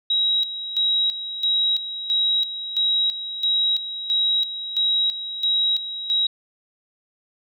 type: tone with tremolo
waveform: sine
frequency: 3838 Hz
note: A#7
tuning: 50 cents sharp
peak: -17 dBFS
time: 0.1-6.27 s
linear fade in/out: 5 ms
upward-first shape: square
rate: 1.5 Hz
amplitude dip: 70%
effects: none